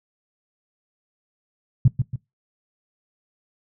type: tone with echo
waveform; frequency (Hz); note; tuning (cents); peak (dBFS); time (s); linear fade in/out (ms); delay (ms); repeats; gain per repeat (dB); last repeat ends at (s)
sine; 127.4; C3; -46; -9; 1.85-1.88; 5; 140; 2; -7; 2.16
effects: noise-tail reverb RT60 0.2 s tail -22 dB re dry